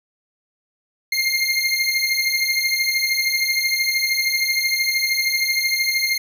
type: beating tone pair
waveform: 25% pulse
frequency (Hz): 2113 / 2126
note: C7 / C7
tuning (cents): +16 / +27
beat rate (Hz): 13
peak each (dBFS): -17 / -18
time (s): 1.12-6.18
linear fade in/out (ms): 5
effects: none